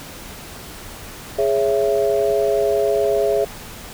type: chord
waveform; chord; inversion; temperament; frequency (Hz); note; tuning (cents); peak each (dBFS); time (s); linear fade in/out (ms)
sine; C# minor; second; just; 415.8 / 554.4 / 665.2; G#4 / C#5 / E5; +2 / 0 / +16; -18 / -21 / -20; 1.38-3.45; 10
effects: pink hiss -36 dBFS RMS until 3.93 s